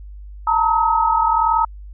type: tone cluster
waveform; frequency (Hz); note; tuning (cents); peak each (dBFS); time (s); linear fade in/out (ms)
sine; 892 / 933 / 1275; A5 / A#5 / D#6; +23 / +1 / +42; -18; 0.47-1.65; 5
effects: added 50 Hz sine -33 dBFS peak until 1.93 s